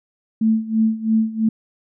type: tone with tremolo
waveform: sine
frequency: 221.2 Hz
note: A3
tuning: 9 cents sharp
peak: -12 dBFS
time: 0.41-1.49 s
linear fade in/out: 5 ms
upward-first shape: sine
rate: 3 Hz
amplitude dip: 85%
effects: none